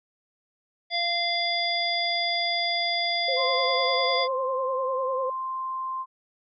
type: harmonic tone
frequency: 691 Hz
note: F5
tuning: 19 cents flat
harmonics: 1 / 3 / 5 / 7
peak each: -29 / -29 / -29 / -29 dBFS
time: 0.9-4.28 s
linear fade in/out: 50 ms
type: tone with vibrato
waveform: sine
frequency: 523.3 Hz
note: C5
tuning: in tune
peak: -26 dBFS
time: 3.28-5.3 s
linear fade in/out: 5 ms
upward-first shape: triangle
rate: 10 Hz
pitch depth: 72 cents each way
type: tone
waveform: sine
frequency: 1046.5 Hz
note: C6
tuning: in tune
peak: -28 dBFS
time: 3.36-6.06 s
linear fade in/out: 50 ms
effects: none